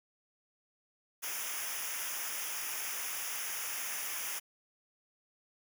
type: noise with comb filter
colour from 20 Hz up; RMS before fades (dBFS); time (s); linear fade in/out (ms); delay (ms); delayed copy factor
white; -38; 1.22-4.4; 20; 0.24; -0.9
effects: none